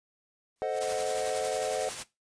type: noise with exponential growth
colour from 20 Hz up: white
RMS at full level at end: -42 dBFS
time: 0.56-0.79 s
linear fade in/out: 0 ms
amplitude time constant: 49 ms
type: chord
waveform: triangle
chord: A diminished seventh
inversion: none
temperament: equal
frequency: 440 / 523.3 / 622.3 / 740 Hz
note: A4 / C5 / Eb5 / Gb5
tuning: 0 / 0 / 0 / 0 cents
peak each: -32 dBFS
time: 0.62-1.89 s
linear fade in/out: 0 ms
type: noise with tremolo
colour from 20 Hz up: white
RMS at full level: -36 dBFS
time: 0.8-2.04 s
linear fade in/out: 20 ms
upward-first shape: sine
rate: 11 Hz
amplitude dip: 35%
effects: noise-tail reverb RT60 0.2 s tail -17 dB re dry + resampled to 22050 Hz